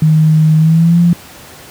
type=tone with pitch glide; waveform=sine; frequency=156.3 to 172.43 Hz; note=D#3 to F3; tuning=+8 to -22 cents; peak=-5 dBFS; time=0.02-1.13 s; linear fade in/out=2 ms; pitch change=+170 cents; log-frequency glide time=0.57-1 s; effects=pink hiss -35 dBFS RMS until 1.7 s + high-pass 80 Hz 12 dB/octave